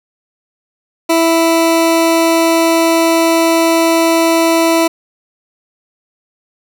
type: tone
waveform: 20% pulse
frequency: 330 Hz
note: E4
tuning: 2 cents sharp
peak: -4 dBFS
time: 1.09-4.88 s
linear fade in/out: 10 ms
effects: none